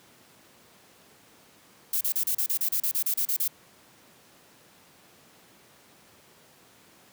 violet noise bursts, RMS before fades -26 dBFS, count 14, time 1.93-3.479 s, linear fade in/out 5 ms, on 80 ms, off 33 ms, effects pink hiss -56 dBFS RMS until 7.12 s + high-pass 150 Hz 12 dB/octave

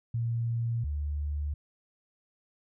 sine tone pair in turn, 116.54 / 73.42 Hz, A#2 / D2, 0 / 0 cents, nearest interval minor sixth, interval 800 cents, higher first, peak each -27 / -29 dBFS, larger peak first, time 0.14-0.84 / 0.84-1.54 s, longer neither, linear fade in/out 5 ms, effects none

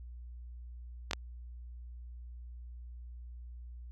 clicks, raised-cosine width 0.2 ms, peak -14 dBFS, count 2, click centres 1.111 / 1.133 s, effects added 60 Hz sine -44 dBFS peak until 3.91 s

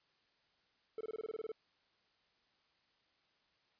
triangle tone bursts, 440 Hz, A4, in tune, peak -37 dBFS, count 11, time 0.98-1.518 s, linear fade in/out 2 ms, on 28 ms, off 23 ms, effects white hiss -75 dBFS RMS until 3.79 s + resampled to 11025 Hz

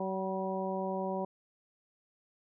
harmonic tone with a mistuned harmonic, 189.6 Hz, F#3, 43 cents sharp, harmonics 1 / 2 / 3 / 4 / 5, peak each -37 / -38 / -37 / -40 / -40 dBFS, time 0-1.25 s, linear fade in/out 5 ms, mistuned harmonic 5, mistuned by +33 cents, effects none

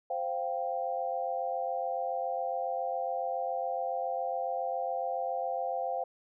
sine chord, C suspended fourth, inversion none, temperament just, 523.3 / 697.7 / 784.9 Hz, C5 / F5 / G5, 0 / -2 / +2 cents, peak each -35 / -34 / -35 dBFS, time 0.1-6.04 s, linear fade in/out 5 ms, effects none

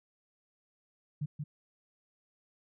sine tone with echo, 148.1 Hz, D3, 15 cents sharp, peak -31 dBFS, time 1.21-1.26 s, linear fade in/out 10 ms, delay 180 ms, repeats 1, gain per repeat -3 dB, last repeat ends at 1.44 s, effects none

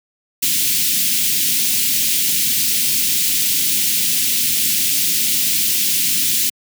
white band-stop noise, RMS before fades -17 dBFS, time 0.42-6.5 s, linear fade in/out 10 ms, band 280 to 2400 Hz, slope 24 dB/octave, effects high-pass 150 Hz 12 dB/octave

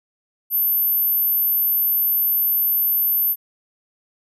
sine tone, 13070 Hz, G#9, 29 cents flat, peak -16 dBFS, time 0.5-3.36 s, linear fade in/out 50 ms, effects none

